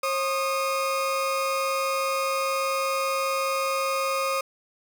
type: tone pair together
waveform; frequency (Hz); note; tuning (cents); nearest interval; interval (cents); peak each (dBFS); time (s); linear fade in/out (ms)
35% pulse; 537.9 / 1235; C5 / D#6; +48 / -13; octave + major second; 1439; -25; 0.03-4.41; 5
effects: none